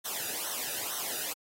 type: noise with flanger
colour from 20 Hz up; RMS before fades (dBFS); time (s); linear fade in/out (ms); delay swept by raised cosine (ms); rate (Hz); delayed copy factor
white; -35; 0.04-1.34; 20; 0.41 to 0.94; 2.2; -0.85
effects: AAC 48 kbps